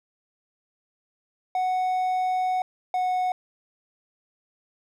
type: tone pair in turn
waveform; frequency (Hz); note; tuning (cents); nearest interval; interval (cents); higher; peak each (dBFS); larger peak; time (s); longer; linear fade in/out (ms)
triangle; 740 / 734.9; F#5 / F#5; 0 / -12; unison; 12; first; -20 / -20; neither; 1.55-2.62 / 2.94-3.32; first; 2
effects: none